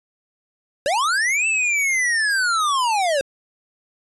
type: linear two-way sweep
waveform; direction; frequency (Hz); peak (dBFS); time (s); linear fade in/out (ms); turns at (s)
square; up then down; 525 to 2675 to 525; -18; 0.86-3.21; 0; 1.47
effects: resampled to 24000 Hz